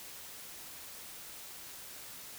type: silence
effects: white hiss -48 dBFS RMS until 2.38 s